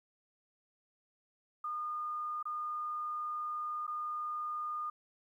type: tone with dropouts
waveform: sine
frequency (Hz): 1219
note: D#6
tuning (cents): -36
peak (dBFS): -35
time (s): 1.64-4.9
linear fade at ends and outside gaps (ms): 5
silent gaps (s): 2.428-2.454 / 3.868-3.877
effects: 12-bit